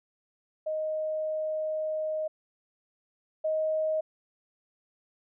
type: tone pair in turn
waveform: sine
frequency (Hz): 623 / 627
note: D#5 / D#5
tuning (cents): +2 / +13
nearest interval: unison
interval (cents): 11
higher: second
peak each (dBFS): -28 / -25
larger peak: second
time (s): 0.66-2.28 / 3.44-4.01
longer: first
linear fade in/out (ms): 10
effects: none